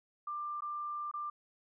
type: tone with dropouts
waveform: sine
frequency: 1188 Hz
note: D6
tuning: 20 cents sharp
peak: -36 dBFS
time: 0.27-1.3 s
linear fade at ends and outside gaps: 5 ms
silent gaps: 0.607-0.62 / 1.114-1.138 s
effects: none